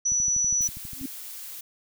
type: tone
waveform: sine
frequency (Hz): 5920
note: F#8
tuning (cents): 0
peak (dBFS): -21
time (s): 0.05-0.68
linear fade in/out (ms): 10
type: click train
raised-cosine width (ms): 5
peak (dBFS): -29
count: 12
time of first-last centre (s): 0.12-1.014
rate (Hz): 12.3
type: noise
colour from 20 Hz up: blue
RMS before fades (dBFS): -39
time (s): 0.61-1.61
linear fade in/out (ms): 5
type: tone with exponential growth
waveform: sine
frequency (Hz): 267.3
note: C4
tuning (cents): +37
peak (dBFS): -26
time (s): 0.93-1.06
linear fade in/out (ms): 5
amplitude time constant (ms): 28
effects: none